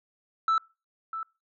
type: tone with echo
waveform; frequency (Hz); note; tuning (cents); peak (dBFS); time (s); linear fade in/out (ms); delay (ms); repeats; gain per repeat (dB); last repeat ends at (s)
sine; 1320; E6; +2; -18; 0.48-0.58; 2; 650; 1; -13; 1.23
effects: noise-tail reverb RT60 0.3 s tail -26 dB re dry + tanh soft clip ceiling -20 dBFS